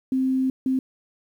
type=tone bursts at uneven times; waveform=sine; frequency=261.6 Hz; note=C4; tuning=in tune; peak=-19 dBFS; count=2; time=0.12-0.5 / 0.66-0.79 s; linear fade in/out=2 ms; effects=9-bit